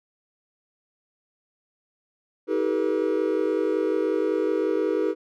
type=tone cluster; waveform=triangle; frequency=319.2 / 386.1 / 431.6 / 482.4 Hz; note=D#4 / G4 / A4 / B4; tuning=+44 / -26 / -33 / -41 cents; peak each=-25 dBFS; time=2.47-5.15 s; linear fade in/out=50 ms; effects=none